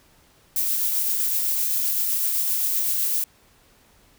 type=noise with tremolo; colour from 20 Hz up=violet; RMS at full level=-22 dBFS; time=0.56-3.24 s; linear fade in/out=2 ms; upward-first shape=triangle; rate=7.8 Hz; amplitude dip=25%; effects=pink hiss -57 dBFS RMS until 4.18 s